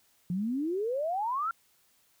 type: exponential sweep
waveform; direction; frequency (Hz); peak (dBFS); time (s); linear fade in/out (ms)
sine; up; 170 to 1396.9; -28; 0.3-1.51; 2
effects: white hiss -67 dBFS RMS until 2.2 s